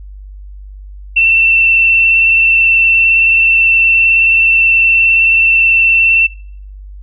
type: tone with vibrato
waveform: sine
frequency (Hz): 2686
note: E7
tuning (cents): +32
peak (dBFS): -6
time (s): 1.16-6.27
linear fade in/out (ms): 10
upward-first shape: sine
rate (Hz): 19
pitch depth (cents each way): 18
effects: noise-tail reverb RT60 0.6 s tail -26 dB re dry + added 49 Hz sine -28 dBFS peak until 7.02 s